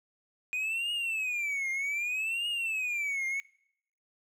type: tone with vibrato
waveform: triangle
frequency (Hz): 2465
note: D#7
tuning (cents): -17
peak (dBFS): -28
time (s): 0.53-3.4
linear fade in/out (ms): 0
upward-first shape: triangle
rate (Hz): 0.64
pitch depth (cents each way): 270
effects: noise-tail reverb RT60 0.7 s tail -23 dB re dry